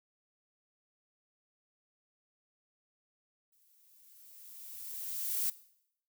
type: noise with exponential growth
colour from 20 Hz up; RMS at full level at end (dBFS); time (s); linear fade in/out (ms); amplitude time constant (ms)
violet; -31; 3.52-5.5; 5; 430
effects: noise-tail reverb RT60 0.7 s tail -18 dB re dry